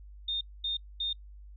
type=tone bursts; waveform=sine; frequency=3651 Hz; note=A#7; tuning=37 cents flat; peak=-29 dBFS; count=3; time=0.28-1.13 s; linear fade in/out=5 ms; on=130 ms; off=230 ms; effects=noise-tail reverb RT60 0.1 s tail -24 dB re dry + added 50 Hz sine -46 dBFS peak until 1.56 s